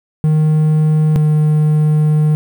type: tone pair in turn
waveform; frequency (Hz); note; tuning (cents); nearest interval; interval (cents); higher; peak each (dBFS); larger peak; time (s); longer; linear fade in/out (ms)
triangle; 154.7 / 152.66; D#3 / D#3; -10 / -33; unison; 23; first; -7; neither; 0.24-1.16 / 1.16-2.35; second; 0
effects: 7-bit